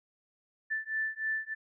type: beating tone pair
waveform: sine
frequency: 1760 / 1763.3 Hz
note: A6 / A6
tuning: 0 / +3 cents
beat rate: 3.3 Hz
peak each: -34 / -34 dBFS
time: 0.7-1.55 s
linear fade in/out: 20 ms
effects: none